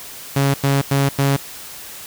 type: tone bursts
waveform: sawtooth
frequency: 138.59 Hz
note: C#3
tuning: in tune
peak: -10 dBFS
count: 4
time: 0.36-1.365 s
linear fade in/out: 5 ms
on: 180 ms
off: 95 ms
effects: white hiss -35 dBFS RMS until 2.06 s